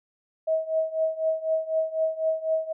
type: tone with tremolo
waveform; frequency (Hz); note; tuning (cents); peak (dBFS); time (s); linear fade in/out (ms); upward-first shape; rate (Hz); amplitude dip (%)
sine; 639; D#5; +46; -19; 0.47-2.73; 10; triangle; 4; 90
effects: none